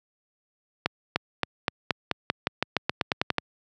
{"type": "accelerating click train", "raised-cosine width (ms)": 0.3, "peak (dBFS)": -6, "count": 16, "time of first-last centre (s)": [0.86, 3.383], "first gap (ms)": 300, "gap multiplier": 0.91, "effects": ["high-pass 100 Hz 12 dB/octave"]}